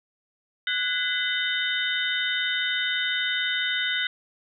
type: tone cluster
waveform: sine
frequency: 1479 / 1643 / 2022 / 3036 / 3667 Hz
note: F#6 / G#6 / B6 / F#7 / A#7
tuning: -1 / -19 / +40 / +44 / -29 cents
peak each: -28 / -37 / -30 / -30 / -29 dBFS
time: 0.67-4.07 s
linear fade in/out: 2 ms
effects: none